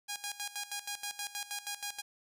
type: tone with tremolo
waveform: 5% pulse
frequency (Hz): 818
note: G#5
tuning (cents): -26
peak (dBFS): -24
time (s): 0.08-2.02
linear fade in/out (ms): 20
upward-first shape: square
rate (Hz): 6.3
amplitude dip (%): 80
effects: none